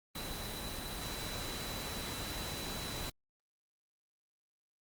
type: tone in noise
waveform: sine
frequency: 3969 Hz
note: B7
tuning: 8 cents sharp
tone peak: -46 dBFS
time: 0.15-3.1 s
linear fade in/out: 5 ms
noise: pink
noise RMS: -41 dBFS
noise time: 0.15-3.1 s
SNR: -8 dB
effects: Opus 24 kbps